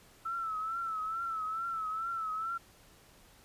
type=tone with vibrato; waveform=sine; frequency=1318.5 Hz; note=E6; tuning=in tune; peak=-33 dBFS; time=0.25-2.58 s; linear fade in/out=10 ms; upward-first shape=triangle; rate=2.3 Hz; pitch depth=79 cents each way; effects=pink hiss -60 dBFS RMS until 3.44 s + resampled to 32000 Hz